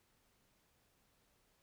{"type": "silence", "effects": ["pink hiss -75 dBFS RMS until 1.62 s"]}